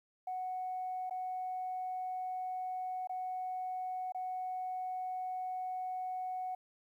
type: tone with dropouts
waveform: sine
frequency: 740 Hz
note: F#5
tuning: in tune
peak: -35 dBFS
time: 0.27-6.55 s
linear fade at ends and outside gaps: 5 ms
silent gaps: 1.097-1.108 / 3.073-3.094 / 4.122-4.146 s
effects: tanh soft clip ceiling -31 dBFS + 12-bit